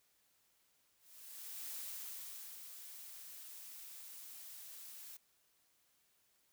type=noise with ADSR envelope; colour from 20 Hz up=blue; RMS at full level=-45 dBFS; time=0.99-5.17 s; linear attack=730 ms; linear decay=890 ms; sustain=-7 dB; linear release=5 ms; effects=white hiss -75 dBFS RMS until 6.52 s